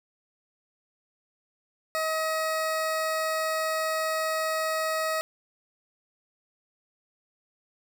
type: tone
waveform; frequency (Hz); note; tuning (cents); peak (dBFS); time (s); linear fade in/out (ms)
20% pulse; 635; D#5; +35; -21; 1.95-5.21; 0
effects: none